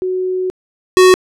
sine / square tone pair in turn, 370 / 370 Hz, F#4 / F#4, 0 / 0 cents, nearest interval unison, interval 0 cents, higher neither, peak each -15 / -5 dBFS, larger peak second, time 0.02-0.5 / 0.97-1.14 s, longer first, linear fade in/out 0 ms, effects low-pass 10000 Hz 12 dB/octave

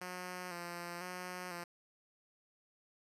5% pulse tone with vibrato, 177.2 Hz, F3, 25 cents sharp, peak -31 dBFS, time 0.01-1.64 s, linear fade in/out 5 ms, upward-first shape square, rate 1 Hz, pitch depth 38 cents each way, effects resampled to 32000 Hz

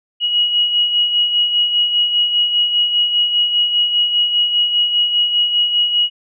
sine beating tone pair, 2900 / 2905 Hz, F#7 / F#7, -35 / -32 cents, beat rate 5 Hz, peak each -22 / -13 dBFS, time 0.2-6.1 s, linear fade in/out 50 ms, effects none

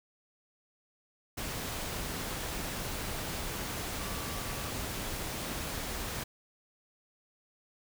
sine tone in noise, 1155 Hz, D6, 29 cents flat, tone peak -48 dBFS, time 3.98-4.71 s, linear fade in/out 10 ms, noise pink, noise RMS -37 dBFS, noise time 1.37-6.24 s, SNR -14 dB, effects none

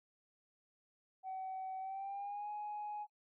sine tone with pitch glide, 758 to 836.2 Hz, F#5 to G#5, +42 to +12 cents, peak -39 dBFS, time 1.23-3.07 s, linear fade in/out 50 ms, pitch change +170 cents, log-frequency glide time 1.79-2.5 s, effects noise-tail reverb RT60 0.1 s tail -22 dB re dry + tanh soft clip ceiling -37 dBFS

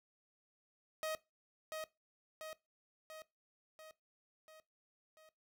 sawtooth tone with echo, 629 Hz, D#5, 19 cents sharp, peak -34 dBFS, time 1.03-1.15 s, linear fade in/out 0 ms, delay 690 ms, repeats 6, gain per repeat -4 dB, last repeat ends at 5.29 s, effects noise-tail reverb RT60 0.2 s tail -18 dB re dry

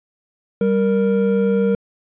triangle tone pair together, 195.81 / 466.2 Hz, G3 / A#4, -2 / 0 cents, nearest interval octave + minor third, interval 1502 cents, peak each -15 dBFS, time 0.61-1.75 s, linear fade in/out 2 ms, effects resampled to 8000 Hz

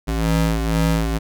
30% pulse ring-modulated tone, 110.3 Hz, A2, 5 cents sharp, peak -11 dBFS, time 0.07-1.19 s, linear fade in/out 20 ms, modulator 54.1 Hz, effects none

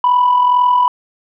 sine tone with amplitude modulation, 987.8 Hz, B5, in tune, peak -5 dBFS, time 0.04-0.88 s, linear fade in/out 2 ms, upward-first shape sine, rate 42.1 Hz, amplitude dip 55%, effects tanh soft clip ceiling -5 dBFS

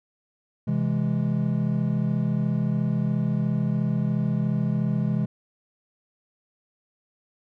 triangle chord, C augmented, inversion none, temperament equal, 130.81 / 164.81 / 207.7 Hz, C3 / E3 / G#3, 0 / 0 / 0 cents, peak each -24 dBFS, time 0.67-5.26 s, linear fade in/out 10 ms, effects none

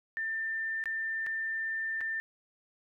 sine tone with dropouts, 1791 Hz, A6, 30 cents sharp, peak -31 dBFS, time 0.17-2.2 s, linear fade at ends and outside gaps 0 ms, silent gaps 0.839-0.857 / 1.264-1.268 / 2.007-2.012 s, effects none

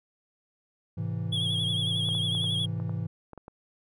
triangle chord, Ab augmented, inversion none, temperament equal with one note detuned, 106.5 / 130.81 / 164.81 Hz, Ab2 / C3 / E3, +44 / 0 / 0 cents, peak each -30 / -34 / -31 dBFS, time 0.97-3.07 s, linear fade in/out 10 ms
triangle tone with vibrato, 3322 Hz, G#7, in tune, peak -26 dBFS, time 1.32-2.66 s, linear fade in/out 10 ms, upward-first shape triangle, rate 11 Hz, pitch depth 70 cents each way
clicks, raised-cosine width 1 ms, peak -29 dBFS, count 9, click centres 2.088 / 2.15 / 2.35 / 2.442 / 2.8 / 2.895 / 3.333 / 3.377 / 3.481 s
effects none

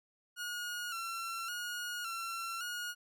sawtooth tone with vibrato, 1396.9 Hz, F6, in tune, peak -34 dBFS, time 0.36-2.95 s, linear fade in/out 50 ms, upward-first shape square, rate 0.89 Hz, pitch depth 53 cents each way, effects none

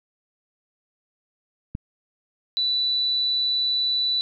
click, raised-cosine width 5 ms, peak -16 dBFS, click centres 1.751 s
sine tone, 3968 Hz, B7, 7 cents sharp, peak -20 dBFS, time 2.57-4.21 s, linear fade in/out 0 ms
effects none

